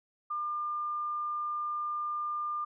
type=tone; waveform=sine; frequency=1200 Hz; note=D6; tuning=37 cents sharp; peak=-31 dBFS; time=0.3-2.65 s; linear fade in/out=10 ms; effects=none